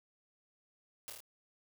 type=noise with echo; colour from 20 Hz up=white; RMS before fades=-44 dBFS; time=1.08-1.1 s; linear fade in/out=0 ms; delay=26 ms; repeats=4; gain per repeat=-2 dB; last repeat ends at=1.204 s; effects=none